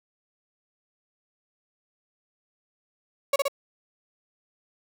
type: tone with echo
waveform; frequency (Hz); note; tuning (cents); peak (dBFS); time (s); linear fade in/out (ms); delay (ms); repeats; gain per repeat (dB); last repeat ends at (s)
35% pulse; 558; C#5; +11; -17; 3.33-3.36; 5; 61; 2; -2; 3.482
effects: none